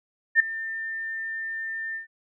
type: tone with ADSR envelope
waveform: sine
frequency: 1798 Hz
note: A6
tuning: 37 cents sharp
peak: -11 dBFS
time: 0.35-2.07 s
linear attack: 49 ms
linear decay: 6 ms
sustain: -18 dB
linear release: 120 ms
effects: none